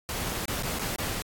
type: noise with dropouts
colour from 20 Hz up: pink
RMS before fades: -32 dBFS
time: 0.09-1.22 s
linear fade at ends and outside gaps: 0 ms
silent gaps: 0.455-0.481 / 0.625-0.633 / 0.788-0.794 / 0.96-0.985 s
effects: AAC 64 kbps